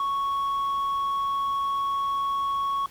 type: tone with tanh clipping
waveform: sine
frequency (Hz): 1108.7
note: C#6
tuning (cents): 0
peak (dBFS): -24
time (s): 0-2.86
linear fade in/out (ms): 2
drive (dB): 3
effects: pink hiss -50 dBFS RMS until 2.9 s + MP3 96 kbps